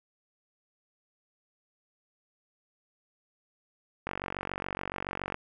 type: click train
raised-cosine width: 0.5 ms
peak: -18 dBFS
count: 61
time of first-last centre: 4.07-5.344 s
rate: 47.1 Hz
effects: none